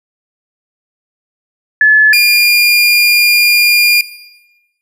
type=tone pair in turn; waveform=sine / 30% pulse; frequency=1722 / 2414 Hz; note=A6 / D7; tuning=-38 / +47 cents; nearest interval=tritone; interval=585 cents; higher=second; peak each=-3 dBFS; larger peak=neither; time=1.81-2.13 / 2.13-4.01 s; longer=second; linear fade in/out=2 ms; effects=noise-tail reverb RT60 1.0 s tail -18 dB re dry + resampled to 32000 Hz